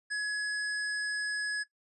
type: tone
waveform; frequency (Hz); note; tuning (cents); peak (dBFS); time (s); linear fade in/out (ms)
square; 1686; G#6; +26; -31; 0.1-1.64; 20
effects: noise-tail reverb RT60 0.1 s tail -18 dB re dry + resampled to 24000 Hz